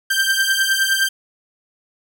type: beating tone pair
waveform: sawtooth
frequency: 1568 / 1577.7 Hz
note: G6 / G6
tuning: 0 / +11 cents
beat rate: 9.7 Hz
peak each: -15 dBFS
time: 0.1-1.09 s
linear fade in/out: 10 ms
effects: none